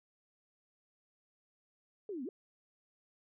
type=exponential two-way sweep; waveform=sine; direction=down then up; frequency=440.2 to 236.3 to 440.2 Hz; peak=-38 dBFS; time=2.09-2.29 s; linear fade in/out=2 ms; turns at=2.24 s; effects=none